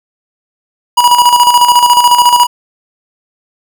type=tone with tremolo; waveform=square; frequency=970 Hz; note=B5; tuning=31 cents flat; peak=-3 dBFS; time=0.97-2.47 s; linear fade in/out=10 ms; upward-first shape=square; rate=14 Hz; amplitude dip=55%; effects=none